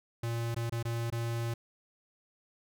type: tone with dropouts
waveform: square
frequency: 116.54 Hz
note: A#2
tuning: in tune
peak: -32 dBFS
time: 0.23-1.54 s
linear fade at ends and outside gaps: 5 ms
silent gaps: 0.546-0.563 / 0.697-0.722 / 0.828-0.851 / 1.102-1.123 s
effects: none